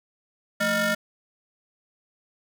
25% pulse ring-modulated tone, 394.5 Hz, G4, 11 cents sharp, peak -15 dBFS, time 0.6-0.95 s, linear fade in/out 10 ms, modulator 1010 Hz, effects none

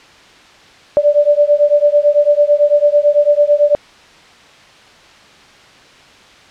sine beating tone pair, 582 / 591 Hz, D5 / D5, -16 / +11 cents, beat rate 9 Hz, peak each -11 dBFS, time 0.97-3.75 s, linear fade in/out 0 ms, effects white hiss -42 dBFS RMS until 6.5 s + low-pass 4000 Hz 12 dB/octave

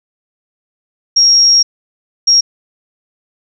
sine tone bursts at uneven times, 5590 Hz, F8, 1 cent sharp, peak -5 dBFS, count 2, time 1.16-1.63 / 2.27-2.41 s, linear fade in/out 10 ms, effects none

